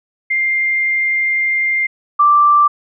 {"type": "tone pair in turn", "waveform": "sine", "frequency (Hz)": [2104, 1174.4], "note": ["C7", "D6"], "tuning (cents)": [9, 0], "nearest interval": "minor seventh", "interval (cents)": 1009, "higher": "first", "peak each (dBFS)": [-13, -7], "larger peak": "second", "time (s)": [[0.3, 1.87], [2.19, 2.68]], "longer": "first", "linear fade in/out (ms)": 10, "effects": []}